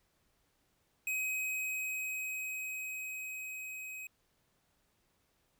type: tone with level ramp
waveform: square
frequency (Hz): 2530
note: D#7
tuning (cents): +28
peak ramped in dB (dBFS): -33 to -43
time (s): 1.07-4.07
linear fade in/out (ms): 2
effects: pink hiss -75 dBFS RMS until 5.59 s